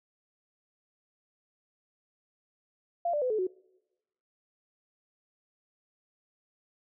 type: tone with pitch steps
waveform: sine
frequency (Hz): 690 / 590.4 / 505.1 / 432.2 / 369.8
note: F5 / D5 / B4 / A4 / F#4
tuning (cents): -21 / +9 / +39 / -31 / -1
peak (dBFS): -26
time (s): 3.05-3.47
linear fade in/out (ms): 5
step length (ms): 84
effects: noise-tail reverb RT60 1.0 s tail -26 dB re dry